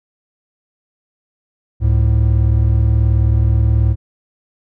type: tone pair together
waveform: triangle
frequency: 69.3 / 108 Hz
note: C#2 / A2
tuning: 0 / -32 cents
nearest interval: minor sixth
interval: 768 cents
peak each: -11 dBFS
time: 1.8-3.96 s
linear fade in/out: 50 ms
effects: none